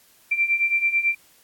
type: beating tone pair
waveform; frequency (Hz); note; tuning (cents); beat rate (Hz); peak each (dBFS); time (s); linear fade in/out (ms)
sine; 2349 / 2358.1; D7 / D7; 0 / +6; 9.1; -24 / -20; 0.31-1.15; 10
effects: white hiss -56 dBFS RMS until 1.43 s + AAC 64 kbps